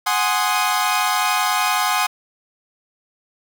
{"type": "chord", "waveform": "sawtooth", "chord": "Ab dominant seventh", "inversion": "third", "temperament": "equal", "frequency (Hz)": [740, 830.6, 1046.5, 1244.5], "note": ["Gb5", "Ab5", "C6", "Eb6"], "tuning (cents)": [0, 0, 0, 0], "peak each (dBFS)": -19, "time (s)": [0.06, 2.07], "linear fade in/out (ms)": 10, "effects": ["8-bit"]}